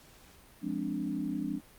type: chord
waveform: sine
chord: D half-diminished seventh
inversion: first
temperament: equal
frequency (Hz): 174.61 / 207.7 / 261.6 / 293.7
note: F3 / Ab3 / C4 / D4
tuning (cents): 0 / 0 / 0 / 0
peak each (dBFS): -39 / -37 / -37 / -35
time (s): 0.61-1.61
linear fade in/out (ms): 50
effects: pink hiss -57 dBFS RMS until 1.78 s + Opus 48 kbps